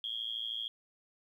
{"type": "tone with amplitude modulation", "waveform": "sine", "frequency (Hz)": 3280, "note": "G#7", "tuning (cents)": -22, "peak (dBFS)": -31, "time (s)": [0.04, 0.68], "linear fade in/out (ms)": 2, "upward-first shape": "sine", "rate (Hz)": 113, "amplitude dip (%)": 95, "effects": ["11-bit"]}